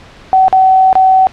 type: tone with dropouts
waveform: sine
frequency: 757 Hz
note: F#5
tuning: 39 cents sharp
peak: -4 dBFS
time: 0.33-1.27 s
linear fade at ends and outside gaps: 0 ms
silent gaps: 0.482-0.527 / 0.929-0.954 s
effects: pink hiss -37 dBFS RMS until 1.32 s + low-pass 4000 Hz 12 dB/octave